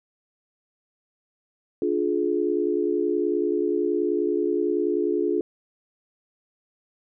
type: chord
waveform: sine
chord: D diminished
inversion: none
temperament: just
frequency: 293.7 / 352.4 / 422.9 Hz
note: D4 / F4 / Ab4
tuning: 0 / +16 / +31 cents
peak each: -27 / -24 / -25 dBFS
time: 1.82-5.41 s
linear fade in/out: 2 ms
effects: none